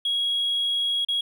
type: tone with dropouts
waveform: triangle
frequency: 3312 Hz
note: G#7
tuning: 5 cents flat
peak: -19 dBFS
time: 0.05-1.21 s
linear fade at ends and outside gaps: 5 ms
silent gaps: 1.049-1.085 s
effects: tanh soft clip ceiling -18 dBFS